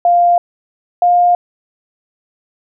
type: tone pair in turn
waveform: sine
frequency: 698.5 / 706.6 Hz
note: F5 / F5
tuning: 0 / +20 cents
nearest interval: unison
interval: 20 cents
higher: second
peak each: -7 dBFS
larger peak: neither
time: 0.05-0.38 / 1.02-1.35 s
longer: neither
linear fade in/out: 2 ms
effects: none